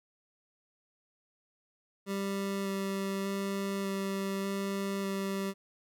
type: tone with vibrato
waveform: 25% pulse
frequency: 196 Hz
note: G3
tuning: in tune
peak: -28 dBFS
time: 2.06-5.54 s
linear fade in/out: 50 ms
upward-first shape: square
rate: 0.84 Hz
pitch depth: 8 cents each way
effects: none